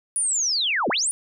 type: linear two-way sweep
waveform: sine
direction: down then up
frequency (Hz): 9880 to 174.61 to 9880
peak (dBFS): -20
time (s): 0.16-1.11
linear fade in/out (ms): 0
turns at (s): 0.89
effects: none